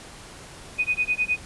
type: tone with tremolo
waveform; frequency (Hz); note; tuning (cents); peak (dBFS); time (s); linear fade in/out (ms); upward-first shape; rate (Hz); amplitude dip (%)
sine; 2489; D#7; 0; -18; 0.78-1.39; 20; sine; 9.7; 100
effects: pink hiss -43 dBFS RMS until 1.45 s + resampled to 24000 Hz